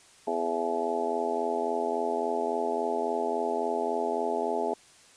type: harmonic tone with a mistuned harmonic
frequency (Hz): 83.6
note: E2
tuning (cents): +25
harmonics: 3 / 4 / 5 / 6 / 7 / 8 / 9 / 10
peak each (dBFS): -37 / -38 / -31 / -39 / -38 / -32 / -39 / -33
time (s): 0.27-4.74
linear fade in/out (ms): 5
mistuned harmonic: 10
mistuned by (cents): +40
effects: white hiss -56 dBFS RMS until 5.16 s + resampled to 22050 Hz